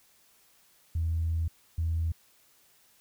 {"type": "tone bursts at uneven times", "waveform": "sine", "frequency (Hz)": 82, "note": "E2", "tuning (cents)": -9, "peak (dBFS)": -25, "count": 2, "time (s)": [[0.95, 1.48], [1.78, 2.12]], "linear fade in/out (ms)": 5, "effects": ["tanh soft clip ceiling -21 dBFS", "white hiss -63 dBFS RMS until 3 s"]}